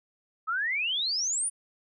sine exponential sweep, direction up, 1253 to 9930 Hz, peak -26 dBFS, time 0.47-1.5 s, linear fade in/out 20 ms, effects none

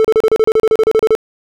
triangle tone bursts, 440 Hz, A4, in tune, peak -5 dBFS, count 15, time 0-1.151 s, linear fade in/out 0 ms, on 45 ms, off 34 ms, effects none

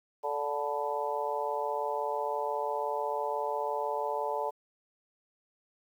harmonic tone with a mistuned harmonic, 145.9 Hz, D3, 11 cents flat, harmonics 3 / 4 / 5 / 6 / 7, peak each -36 / -35 / -39 / -34 / -38 dBFS, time 0.23-4.51 s, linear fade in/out 20 ms, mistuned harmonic 7, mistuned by -51 cents, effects 10-bit

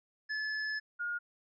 square / sine tone pair in turn, 1724 / 1427.3 Hz, A6 / F6, -36 / +37 cents, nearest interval minor third, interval 327 cents, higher first, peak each -34 / -33 dBFS, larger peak second, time 0.29-0.8 / 0.99-1.19 s, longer first, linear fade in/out 20 ms, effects resampled to 16000 Hz

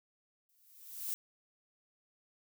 violet noise with exponential growth, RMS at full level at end -35 dBFS, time 0.49-1.14 s, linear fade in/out 0 ms, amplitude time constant 140 ms, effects none

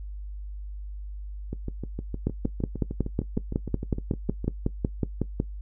two click trains, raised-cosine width 3 ms, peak -11 / -19 dBFS, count 18 / 20, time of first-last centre 2.27-5.401 / 1.53-4.444 s, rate 5.43 / 6.52 Hz, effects noise-tail reverb RT60 0.1 s tail -18 dB re dry + added 50 Hz sine -34 dBFS peak until 5.61 s

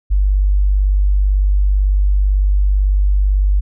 sine tone, 49 Hz, G1, in tune, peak -10 dBFS, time 0.1-3.61 s, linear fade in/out 20 ms, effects none

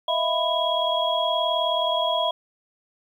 sine tone cluster, 637 / 676 / 993 / 3307 Hz, D#5 / E5 / B5 / G#7, +41 / +43 / +9 / -8 cents, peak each -26 dBFS, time 0.08-2.31 s, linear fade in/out 5 ms, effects 9-bit

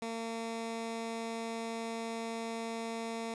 15% pulse tone, 227.9 Hz, A#3, 39 cents flat, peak -30 dBFS, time 0.02-3.34 s, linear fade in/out 2 ms, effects resampled to 22050 Hz + 11-bit

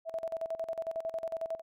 sine tone with tremolo, 655 Hz, E5, 11 cents flat, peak -31 dBFS, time 0.05-1.62 s, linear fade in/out 50 ms, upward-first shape square, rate 11 Hz, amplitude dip 80%, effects none

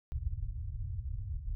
white low-pass noise, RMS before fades -37 dBFS, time 0.12-1.55 s, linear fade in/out 0 ms, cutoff 110 Hz, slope 48 dB/octave, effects none

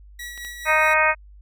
sawtooth tone with tremolo, 1928 Hz, B6, 42 cents flat, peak -28 dBFS, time 0.19-0.94 s, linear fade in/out 5 ms, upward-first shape sine, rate 4.7 Hz, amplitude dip 40%
clicks, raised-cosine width 0.2 ms, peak -25 dBFS, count 3, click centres 0.377 / 0.449 / 0.914 s
harmonic tone, 311.1 Hz, D#4, in tune, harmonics 2 / 3 / 4 / 5 / 6 / 7 / 8, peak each -23 / -23 / -23 / -23 / -23 / -23 / -23 dBFS, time 0.65-1.15 s, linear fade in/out 50 ms
effects added 50 Hz sine -43 dBFS peak until 1.41 s

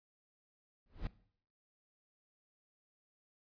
brown noise with exponential growth, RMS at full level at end -35 dBFS, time 0.86-1.07 s, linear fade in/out 2 ms, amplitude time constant 44 ms, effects noise-tail reverb RT60 0.6 s tail -19 dB re dry + resampled to 11025 Hz

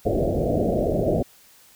white low-pass noise, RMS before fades -22 dBFS, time 0.05-1.23 s, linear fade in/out 10 ms, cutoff 690 Hz, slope 96 dB/octave, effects white hiss -53 dBFS RMS until 1.75 s

